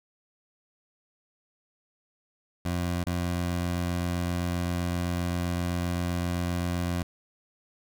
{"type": "tone with dropouts", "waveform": "20% pulse", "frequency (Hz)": 87.7, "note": "F2", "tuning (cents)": 8, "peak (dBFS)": -22, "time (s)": [2.65, 7.03], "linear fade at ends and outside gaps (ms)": 5, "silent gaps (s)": [3.04, 3.066], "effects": []}